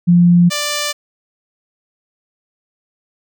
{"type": "tone pair in turn", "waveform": ["sine", "5% pulse"], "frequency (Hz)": [174.4, 589.8], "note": ["F3", "D5"], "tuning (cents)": [-2, 7], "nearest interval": "octave + major sixth", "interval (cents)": 2109, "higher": "second", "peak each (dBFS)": -6, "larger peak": "neither", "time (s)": [[0.07, 0.5], [0.5, 0.93]], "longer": "neither", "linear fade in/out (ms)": 20, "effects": []}